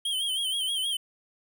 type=tone with vibrato; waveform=square; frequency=3160 Hz; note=G7; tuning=13 cents sharp; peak=-27 dBFS; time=0.05-0.97 s; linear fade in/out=5 ms; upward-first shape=sine; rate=6.3 Hz; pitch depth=80 cents each way; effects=none